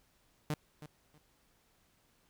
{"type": "tone with echo", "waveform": "sawtooth", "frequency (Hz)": 151.2, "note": "D#3", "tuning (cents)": -49, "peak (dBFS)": -28, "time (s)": [0.5, 0.54], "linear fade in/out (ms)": 0, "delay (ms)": 320, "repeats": 2, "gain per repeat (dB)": -14, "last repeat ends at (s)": 1.18, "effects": ["pink hiss -71 dBFS RMS until 2.29 s"]}